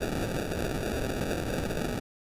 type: noise with sample-and-hold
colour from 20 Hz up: white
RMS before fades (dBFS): -31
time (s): 0-2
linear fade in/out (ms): 20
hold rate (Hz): 1050
effects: resampled to 32000 Hz